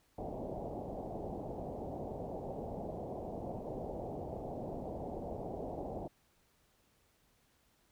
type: low-pass noise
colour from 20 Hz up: white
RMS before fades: -42 dBFS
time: 0.18-6.08 s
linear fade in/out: 5 ms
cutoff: 770 Hz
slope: 48 dB/octave
effects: pink hiss -72 dBFS RMS until 7.91 s